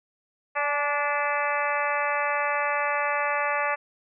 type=harmonic tone with a mistuned harmonic; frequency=290.7 Hz; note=D4; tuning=18 cents flat; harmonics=2 / 3 / 4 / 5 / 6 / 7 / 8 / 9; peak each=-30 / -30 / -29 / -34 / -31 / -32 / -36 / -35 dBFS; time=0.55-3.76 s; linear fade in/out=20 ms; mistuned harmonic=3; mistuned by=-25 cents; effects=none